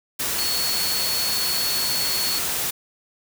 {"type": "tone in noise", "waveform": "sine", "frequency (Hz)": 4390, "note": "C#8", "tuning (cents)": -18, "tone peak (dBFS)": -24, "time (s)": [0.38, 2.39], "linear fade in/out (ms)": 10, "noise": "white", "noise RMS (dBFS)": -25, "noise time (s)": [0.19, 2.71], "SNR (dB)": -2, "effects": []}